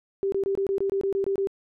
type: tone bursts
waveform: sine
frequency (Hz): 392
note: G4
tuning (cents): 0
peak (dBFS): -22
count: 11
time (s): 0.23-1.472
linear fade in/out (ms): 0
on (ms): 92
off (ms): 23
effects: none